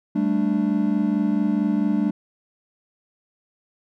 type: chord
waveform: triangle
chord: G suspended second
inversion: none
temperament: just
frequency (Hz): 196 / 220.5 / 294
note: G3 / A3 / D4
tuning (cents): 0 / +4 / +2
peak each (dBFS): -21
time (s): 0.15-2.11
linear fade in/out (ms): 10
effects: none